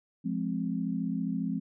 sine chord, F minor, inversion none, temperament just, 174.61 / 209.5 / 261.9 Hz, F3 / Ab3 / C4, 0 / +15 / +2 cents, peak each -33 dBFS, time 0.24-1.6 s, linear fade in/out 20 ms, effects none

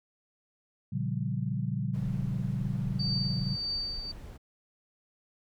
sine chord, G half-diminished seventh, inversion first, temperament just, 117.6 / 141.12 / 176.4 / 196 Hz, Bb2 / Db3 / F3 / G3, +16 / +31 / +18 / 0 cents, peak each -33 / -33 / -36 / -36 dBFS, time 0.92-3.56 s, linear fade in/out 10 ms
brown noise, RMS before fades -43 dBFS, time 1.93-4.38 s, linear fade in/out 20 ms
sine tone with tremolo, 4610 Hz, D8, 33 cents flat, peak -29 dBFS, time 2.99-4.12 s, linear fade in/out 10 ms, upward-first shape triangle, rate 1.7 Hz, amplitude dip 65%
effects none

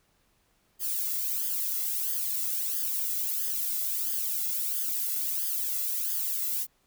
violet noise with flanger, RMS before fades -30 dBFS, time 0.79-6.67 s, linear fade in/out 50 ms, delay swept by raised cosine 0.61 to 1.5 ms, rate 1.5 Hz, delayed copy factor +0.75, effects pink hiss -69 dBFS RMS until 6.86 s

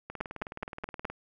two click trains, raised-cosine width 0.5 ms, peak -18 / -24 dBFS, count 5 / 20, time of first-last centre 0.21-1.052 / 0.1-1.1 s, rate 4.75 / 19 Hz, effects none

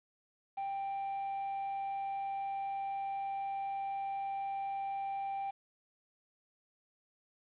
triangle tone, 787 Hz, G5, 7 cents sharp, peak -33 dBFS, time 0.57-5.51 s, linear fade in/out 10 ms, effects resampled to 8000 Hz + 10-bit

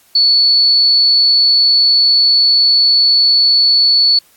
sine tone, 4435 Hz, C#8, in tune, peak -7 dBFS, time 0.15-4.19 s, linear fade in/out 5 ms, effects white hiss -50 dBFS RMS until 4.36 s + AAC 64 kbps

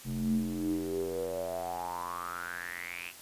square tone with band-pass filter sweep, 43.63 Hz, F1, 1 cent flat, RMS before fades -35 dBFS, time 0.04-3.13 s, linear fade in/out 50 ms, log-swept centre 170 to 2700 Hz, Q 9.1, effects white hiss -50 dBFS RMS until 3.21 s + resampled to 32000 Hz

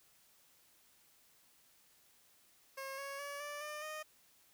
15% pulse tone with pitch steps, 540 / 554.5 / 569.5 / 584.8 / 600.6 / 616.7 Hz, C#5 / C#5 / C#5 / D5 / D5 / D#5, -45 / 0 / +47 / -7 / +39 / -16 cents, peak -36 dBFS, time 2.77-4.03 s, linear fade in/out 10 ms, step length 210 ms, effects white hiss -68 dBFS RMS until 4.53 s

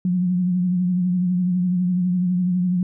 sine tone with vibrato, 180.2 Hz, F#3, 45 cents flat, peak -17 dBFS, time 0.05-2.83 s, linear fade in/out 2 ms, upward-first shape triangle, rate 12 Hz, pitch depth 54 cents each way, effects none

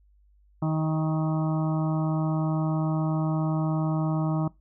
harmonic tone with a mistuned harmonic, 157.2 Hz, D#3, 18 cents sharp, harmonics 1 / 2 / 4 / 5 / 6 / 7 / 8, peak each -24 / -30 / -36 / -38 / -40 / -41 / -42 dBFS, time 0.62-4.48 s, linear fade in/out 5 ms, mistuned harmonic 5, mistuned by +15 cents, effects noise-tail reverb RT60 0.2 s tail -21 dB re dry + added 50 Hz sine -57 dBFS peak until 4.6 s

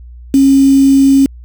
sine tone with quantisation, 272.5 Hz, C#4, 29 cents flat, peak -4 dBFS, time 0.34-1.26 s, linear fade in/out 2 ms, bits 4, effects added 60 Hz sine -30 dBFS peak until 1.44 s

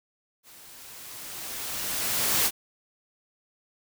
white noise with level ramp, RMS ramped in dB -51 to -22 dBFS, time 0.43-2.51 s, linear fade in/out 50 ms, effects none

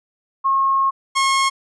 sine / sawtooth tone pair in turn, 1083 / 1083 Hz, C#6 / C#6, -41 / -41 cents, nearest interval unison, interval 0 cents, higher neither, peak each -14 / -11 dBFS, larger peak second, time 0.44-0.91 / 1.15-1.5 s, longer first, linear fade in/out 20 ms, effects resampled to 22050 Hz

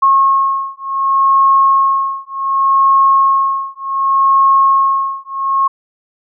sine beating tone pair, 1086 / 1086.67 Hz, C#6 / C#6, -36 / -35 cents, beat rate 0.67 Hz, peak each -12 dBFS, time 0.02-5.68 s, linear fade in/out 10 ms, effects none

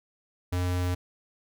square tone, 89.7 Hz, F2, 47 cents sharp, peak -26 dBFS, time 0.52-0.95 s, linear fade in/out 10 ms, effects none

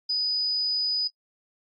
sine tone, 4975 Hz, D#8, 1 cent flat, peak -23 dBFS, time 0.09-1.08 s, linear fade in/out 10 ms, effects noise-tail reverb RT60 0.1 s tail -26 dB re dry + AAC 32 kbps

